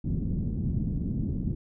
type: low-pass noise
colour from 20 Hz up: white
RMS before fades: -29 dBFS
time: 0.04-1.55 s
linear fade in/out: 10 ms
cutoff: 220 Hz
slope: 24 dB/octave
effects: none